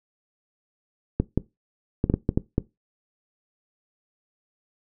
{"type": "clicks", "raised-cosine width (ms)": 3, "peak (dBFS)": -7, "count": 8, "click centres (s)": [1.2, 1.376, 2.041, 2.099, 2.14, 2.291, 2.375, 2.581], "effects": ["noise-tail reverb RT60 0.2 s tail -19 dB re dry"]}